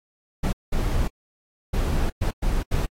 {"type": "noise bursts at uneven times", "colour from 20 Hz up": "brown", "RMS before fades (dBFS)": -22, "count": 6, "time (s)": [[0.43, 0.53], [0.72, 1.08], [1.73, 2.1], [2.21, 2.31], [2.42, 2.63], [2.71, 2.86]], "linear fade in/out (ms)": 10, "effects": ["AAC 48 kbps"]}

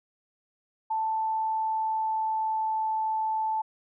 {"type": "tone with pitch glide", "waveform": "sine", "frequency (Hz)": [882, 876.4], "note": ["A5", "A5"], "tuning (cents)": [4, -7], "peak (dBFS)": -25, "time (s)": [0.9, 3.62], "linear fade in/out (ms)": 10, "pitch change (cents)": -11, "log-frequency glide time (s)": [1.01, 2.86], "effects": []}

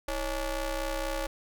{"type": "ring-modulated tone", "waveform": "sawtooth", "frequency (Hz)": 292.1, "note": "D4", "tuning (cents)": -9, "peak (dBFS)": -23, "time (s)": [0.08, 1.27], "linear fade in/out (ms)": 5, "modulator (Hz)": 260, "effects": []}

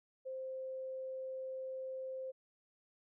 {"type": "tone", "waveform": "sine", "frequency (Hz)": 523.3, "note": "C5", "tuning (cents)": 0, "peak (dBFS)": -40, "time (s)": [0.25, 2.32], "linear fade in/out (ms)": 20, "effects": []}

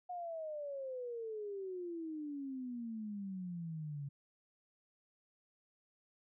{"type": "exponential sweep", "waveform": "sine", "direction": "down", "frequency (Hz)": [728, 138.6], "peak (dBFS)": -40, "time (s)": [0.09, 4.09], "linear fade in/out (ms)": 10, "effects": []}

